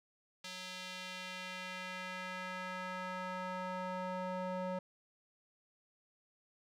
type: tone with band-pass filter sweep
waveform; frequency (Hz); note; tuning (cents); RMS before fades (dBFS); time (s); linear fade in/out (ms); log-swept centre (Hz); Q
square; 184.2; F#3; -7; -42; 0.44-4.79; 5; 4000 to 650; 1.2
effects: none